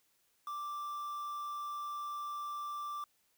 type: tone with quantisation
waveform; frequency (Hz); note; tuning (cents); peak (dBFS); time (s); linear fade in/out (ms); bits
triangle; 1174.7; D6; 0; -36; 0.47-3.04; 2; 9
effects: white hiss -74 dBFS RMS until 3.37 s